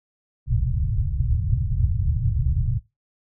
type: low-pass noise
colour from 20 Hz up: white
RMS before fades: -22 dBFS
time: 0.46-2.8 s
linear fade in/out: 50 ms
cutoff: 130 Hz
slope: 48 dB/octave
effects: noise-tail reverb RT60 0.2 s tail -17 dB re dry